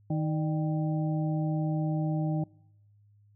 harmonic tone with a mistuned harmonic, 156.6 Hz, D#3, 11 cents sharp, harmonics 1 / 2 / 4 / 5, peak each -27 / -33 / -39 / -41 dBFS, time 0.1-2.44 s, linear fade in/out 5 ms, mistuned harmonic 4, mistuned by -72 cents, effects noise-tail reverb RT60 0.8 s tail -24 dB re dry + added 103 Hz sine -58 dBFS peak until 3.35 s

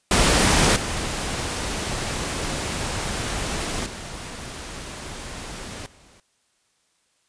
pink noise with level steps, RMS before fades -17 / -27 / -35 / -52 dBFS, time 0.11-6.2 s, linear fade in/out 2 ms, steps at 0.76 / 3.86 / 5.86 s, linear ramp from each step 2 ms, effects white hiss -67 dBFS RMS until 7.28 s + resampled to 22050 Hz

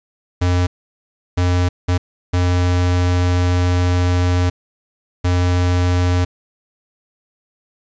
square tone bursts at uneven times, 89.3 Hz, F2, 39 cents sharp, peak -14 dBFS, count 5, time 0.41-0.67 / 1.37-1.69 / 1.88-1.98 / 2.33-4.5 / 5.24-6.25 s, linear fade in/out 10 ms, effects resampled to 16000 Hz + 8-bit

